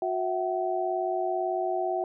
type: tone cluster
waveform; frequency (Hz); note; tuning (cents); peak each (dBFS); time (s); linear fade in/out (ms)
sine; 365 / 659 / 757; F#4 / E5 / F#5; -24 / -1 / +39; -30; 0.02-2.04; 2
effects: none